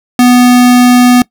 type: tone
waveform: square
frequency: 246.9 Hz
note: B3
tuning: in tune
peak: -3 dBFS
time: 0.19-1.22 s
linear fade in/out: 2 ms
effects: noise-tail reverb RT60 0.1 s tail -22 dB re dry